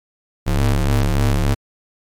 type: ring-modulated tone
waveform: 40% pulse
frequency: 70.6 Hz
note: C#2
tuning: 32 cents sharp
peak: -10 dBFS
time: 0.46-1.55 s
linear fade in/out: 20 ms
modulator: 33.6 Hz
effects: MP3 96 kbps